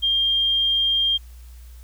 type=tone; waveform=sine; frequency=3203 Hz; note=G7; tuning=37 cents sharp; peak=-17 dBFS; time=0.02-1.18 s; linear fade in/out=20 ms; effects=added 60 Hz sine -39 dBFS peak until 1.83 s + white hiss -55 dBFS RMS until 1.83 s